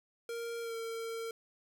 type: tone with pitch glide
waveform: square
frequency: 465.6 to 455.8 Hz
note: A#4 to A#4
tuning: -2 to -39 cents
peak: -38 dBFS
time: 0.29-1.31 s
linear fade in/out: 2 ms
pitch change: -37 cents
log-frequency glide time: 0.61-0.75 s
effects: none